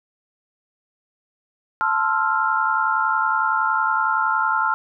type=chord; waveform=sine; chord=F major seventh; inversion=first; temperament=equal with one note detuned; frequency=880 / 1046.5 / 1326.1 / 1396.9 Hz; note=A5 / C6 / E6 / F6; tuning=0 / 0 / +10 / 0 cents; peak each=-23 / -25 / -24 / -21 dBFS; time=1.81-4.74 s; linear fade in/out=0 ms; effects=none